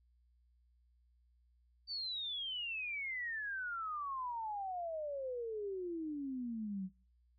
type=exponential sweep; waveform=sine; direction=down; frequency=4636 to 181.3 Hz; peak=-38 dBFS; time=1.87-6.9 s; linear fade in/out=50 ms; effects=noise-tail reverb RT60 0.4 s tail -23 dB re dry + added 60 Hz sine -68 dBFS peak until 7.38 s